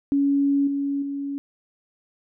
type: tone with level steps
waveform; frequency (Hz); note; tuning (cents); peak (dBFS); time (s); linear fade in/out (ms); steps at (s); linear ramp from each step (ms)
sine; 280.4; C#4; +20; -17 / -22 / -26; 0.12-1.38; 0; 0.67 / 1.02; 5
effects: none